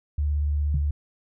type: tone with vibrato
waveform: sine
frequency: 73.42 Hz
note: D2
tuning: in tune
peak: -21 dBFS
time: 0.18-0.91 s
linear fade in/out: 5 ms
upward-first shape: sine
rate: 17 Hz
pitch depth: 22 cents each way
type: tone with exponential decay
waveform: sine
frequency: 140.7 Hz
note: C#3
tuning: 26 cents sharp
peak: -21 dBFS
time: 0.74-0.88 s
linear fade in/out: 5 ms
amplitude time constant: 29 ms
effects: none